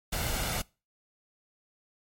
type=noise with comb filter; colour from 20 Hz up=pink; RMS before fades=-31 dBFS; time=0.12-0.62 s; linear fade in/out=10 ms; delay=1.4 ms; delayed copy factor=+0.5; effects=noise-tail reverb RT60 0.3 s tail -23 dB re dry + MP3 64 kbps